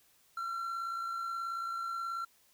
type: tone with amplitude modulation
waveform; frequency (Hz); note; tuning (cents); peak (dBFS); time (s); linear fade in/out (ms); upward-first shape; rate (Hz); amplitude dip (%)
triangle; 1360; F6; -46; -31; 0.37-2.25; 5; sine; 58.5; 40
effects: white hiss -67 dBFS RMS until 2.53 s